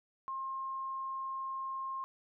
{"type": "tone", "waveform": "sine", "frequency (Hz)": 1066, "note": "C6", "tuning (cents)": 32, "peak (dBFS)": -36, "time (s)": [0.28, 2.04], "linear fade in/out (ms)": 0, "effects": []}